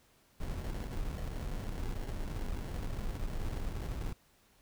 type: noise with sample-and-hold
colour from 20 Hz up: brown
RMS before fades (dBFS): -37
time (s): 0.4-4.13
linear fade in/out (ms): 5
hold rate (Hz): 1225
effects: pink hiss -67 dBFS RMS until 4.61 s